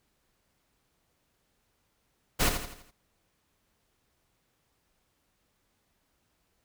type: noise with echo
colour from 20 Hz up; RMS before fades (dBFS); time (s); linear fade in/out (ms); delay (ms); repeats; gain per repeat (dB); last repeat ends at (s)
pink; -24; 2.39-2.5; 20; 83; 5; -7; 2.915
effects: pink hiss -74 dBFS RMS until 6.64 s